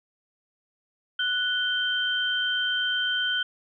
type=tone pair together; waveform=sine; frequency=1480 / 3123 Hz; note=F#6 / G7; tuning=0 / -7 cents; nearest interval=octave + minor second; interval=1293 cents; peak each=-26 dBFS; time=1.19-3.43 s; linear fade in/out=5 ms; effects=none